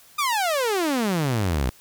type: exponential sweep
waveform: sawtooth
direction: down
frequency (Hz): 1239 to 58.27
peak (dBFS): -17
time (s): 0.18-1.7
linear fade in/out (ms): 10
effects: white hiss -52 dBFS RMS until 1.8 s